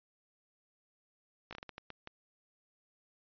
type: slowing click train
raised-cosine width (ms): 0.3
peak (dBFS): -28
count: 9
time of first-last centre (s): 1.51-2.074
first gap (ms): 17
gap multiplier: 1.39
effects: resampled to 11025 Hz